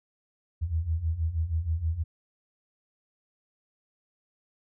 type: beating tone pair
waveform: sine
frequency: 77.5 / 83.8 Hz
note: D#2 / E2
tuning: -6 / +29 cents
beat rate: 6.3 Hz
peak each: -31 / -27 dBFS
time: 0.61-2.04 s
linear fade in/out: 20 ms
effects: none